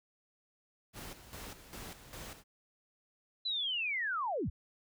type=noise with tremolo; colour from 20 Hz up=pink; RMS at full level=-46 dBFS; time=0.93-2.44 s; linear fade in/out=50 ms; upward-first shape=square; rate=2.5 Hz; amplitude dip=65%
type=linear sweep; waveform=sine; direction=down; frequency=4051 to 34.65 Hz; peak=-32 dBFS; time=3.45-4.5 s; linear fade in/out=10 ms
effects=none